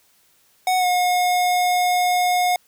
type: tone with pitch glide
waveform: square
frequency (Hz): 740 to 721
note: F#5 to F#5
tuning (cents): 0 to -45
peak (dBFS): -17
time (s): 0.67-2.56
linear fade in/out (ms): 2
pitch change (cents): -45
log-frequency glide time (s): 0.78-0.86
effects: white hiss -59 dBFS RMS until 2.67 s